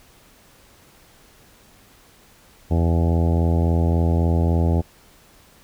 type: harmonic tone with a mistuned harmonic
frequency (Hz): 83.6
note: E2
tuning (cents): +25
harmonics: 1 / 2 / 3 / 4 / 5 / 6 / 7 / 8 / 9 / 10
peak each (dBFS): -17 / -23 / -27 / -29 / -31 / -33 / -34 / -35 / -36 / -37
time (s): 2.7-4.82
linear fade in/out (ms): 20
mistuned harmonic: 10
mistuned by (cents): +25
effects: pink hiss -52 dBFS RMS until 5.63 s